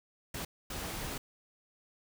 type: noise bursts at uneven times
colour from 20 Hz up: pink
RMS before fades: -39 dBFS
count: 2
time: 0.34-0.45 / 0.7-1.18 s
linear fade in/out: 5 ms
effects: none